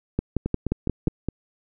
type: two click trains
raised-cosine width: 3 ms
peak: -9 / -12 dBFS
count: 6 / 5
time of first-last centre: 0.19-1.073 / 0.46-1.286 s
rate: 5.66 / 4.84 Hz
effects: none